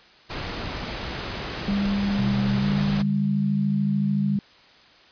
pink noise, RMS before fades -31 dBFS, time 0.29-3.03 s, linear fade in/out 20 ms
sine tone, 200.2 Hz, G3, 37 cents sharp, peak -21 dBFS, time 1.68-4.39 s, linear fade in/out 2 ms
sine tone with pitch glide, 128.3 to 146.53 Hz, C3 to D3, -34 to -4 cents, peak -25 dBFS, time 2.18-4.37 s, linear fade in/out 10 ms, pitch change +230 cents, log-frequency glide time 2.57-2.67 s
effects white hiss -52 dBFS RMS until 5.11 s + resampled to 11025 Hz

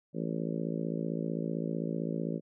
harmonic tone, 55.6 Hz, A1, 19 cents sharp, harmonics 3 / 4 / 5 / 6 / 7 / 8 / 9 / 10, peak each -35 / -37 / -39 / -41 / -42 / -43 / -44 / -45 dBFS, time 0.13-2.41 s, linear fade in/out 50 ms, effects none

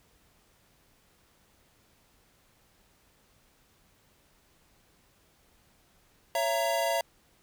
square chord, A# diminished, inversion first, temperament equal with one note detuned, 554.4 / 669.2 / 932.3 Hz, C#5 / E5 / A#5, 0 / +26 / 0 cents, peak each -33 / -29 / -33 dBFS, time 6.35-7.01 s, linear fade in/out 2 ms, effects pink hiss -65 dBFS RMS until 7.42 s

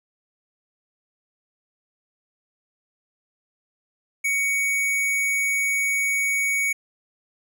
square tone, 2240 Hz, C#7, 18 cents sharp, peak -21 dBFS, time 4.24-6.73 s, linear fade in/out 10 ms, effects none

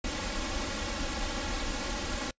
pink noise with comb filter, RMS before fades -33 dBFS, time 0.04-2.31 s, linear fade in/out 5 ms, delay 3.6 ms, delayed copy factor +1, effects noise-tail reverb RT60 0.1 s tail -24 dB re dry + resampled to 16000 Hz

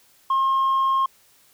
sine tone, 1071 Hz, C6, 40 cents sharp, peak -15 dBFS, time 0.3-1.06 s, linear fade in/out 5 ms, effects tanh soft clip ceiling -16 dBFS + white hiss -57 dBFS RMS until 1.53 s

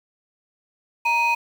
sine tone pair together, 936.4 / 2500 Hz, A#5 / D#7, +8 / +8 cents, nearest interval octave + perfect fourth, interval 1700 cents, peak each -18 dBFS, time 1.05-1.35 s, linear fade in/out 10 ms, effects tanh soft clip ceiling -14 dBFS + 7-bit

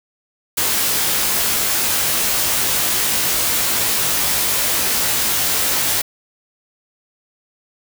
white noise with comb filter, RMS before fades -18 dBFS, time 0.57-6.02 s, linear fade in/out 10 ms, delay 18 ms, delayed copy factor +0.8, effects none

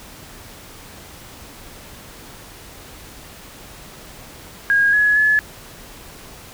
sine tone with pitch steps, 1633 / 1688 / 1713 Hz, G#6 / G#6 / A6, -30 / +28 / -47 cents, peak -12 dBFS, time 4.7-5.39 s, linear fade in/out 0 ms, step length 230 ms, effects pink hiss -40 dBFS RMS until 6.53 s

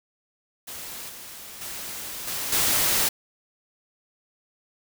white noise with level steps, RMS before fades -37 / -41 / -35 / -30 / -22 dBFS, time 0.67-3.09 s, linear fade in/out 10 ms, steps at 1.09 / 1.61 / 2.27 / 2.52 s, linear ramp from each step 5 ms, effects none

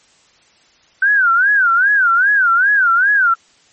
sine tone with vibrato, 1509 Hz, F#6, 34 cents sharp, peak -9 dBFS, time 1.02-3.34 s, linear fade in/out 5 ms, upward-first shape sine, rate 2.5 Hz, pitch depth 190 cents each way, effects white hiss -52 dBFS RMS until 3.72 s + MP3 32 kbps

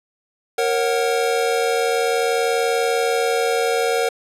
square chord, F# major, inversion first, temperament equal with one note detuned, 466.2 / 546.7 / 740 Hz, A#4 / C#5 / F#5, 0 / -24 / 0 cents, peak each -20 / -25 / -24 dBFS, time 0.58-4.09 s, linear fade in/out 5 ms, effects low-pass 12000 Hz 12 dB/octave

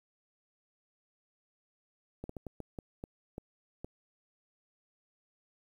slowing click train, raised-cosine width 2 ms, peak -27 dBFS, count 9, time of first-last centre 2.24-3.846 s, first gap 54 ms, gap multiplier 1.36, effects 10-bit

